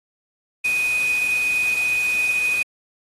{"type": "tone in noise", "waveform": "sine", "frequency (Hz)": 2491, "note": "D#7", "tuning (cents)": 1, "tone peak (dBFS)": -18, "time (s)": [0.64, 2.63], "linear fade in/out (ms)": 10, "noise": "white", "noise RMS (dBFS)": -33, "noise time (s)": [0.64, 2.63], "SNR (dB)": 12, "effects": ["AAC 32 kbps"]}